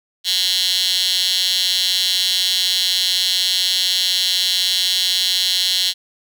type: tone with high-pass filter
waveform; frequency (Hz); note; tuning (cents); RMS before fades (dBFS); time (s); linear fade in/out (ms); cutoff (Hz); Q
15% pulse; 184.1; F#3; -8; -18; 0.24-5.94; 50; 3700; 9.2
effects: none